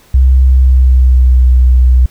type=tone with pitch glide; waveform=sine; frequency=64.9 to 62.73 Hz; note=C2 to B1; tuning=-13 to +28 cents; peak=-3 dBFS; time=0.14-2.06 s; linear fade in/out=5 ms; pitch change=-59 cents; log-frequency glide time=0.45-1.42 s; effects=pink hiss -45 dBFS RMS until 2.1 s